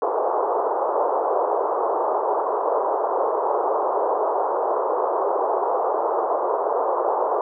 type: band-pass noise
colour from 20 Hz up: pink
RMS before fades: -22 dBFS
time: 0.02-7.41 s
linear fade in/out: 2 ms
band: 400 to 1100 Hz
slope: 48 dB/octave
effects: none